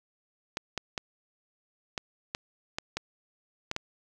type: clicks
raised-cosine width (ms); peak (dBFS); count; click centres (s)
0.2; -14; 9; 0.571 / 0.777 / 0.978 / 1.978 / 2.349 / 2.785 / 2.97 / 3.714 / 3.764
effects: none